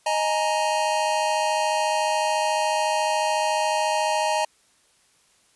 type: chord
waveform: square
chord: D# suspended fourth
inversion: none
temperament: equal with one note detuned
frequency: 622.3 / 838.3 / 932.3 Hz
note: D#5 / G#5 / A#5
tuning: 0 / +16 / 0 cents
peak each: -26 dBFS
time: 0.06-4.45 s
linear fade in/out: 5 ms
effects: white hiss -61 dBFS RMS until 5.55 s + resampled to 24000 Hz